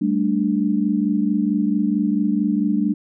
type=chord; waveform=sine; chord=G suspended second; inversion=none; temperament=just; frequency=196 / 220.5 / 294 Hz; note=G3 / A3 / D4; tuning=0 / +4 / +2 cents; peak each=-21 dBFS; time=0.01-2.94 s; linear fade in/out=10 ms; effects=none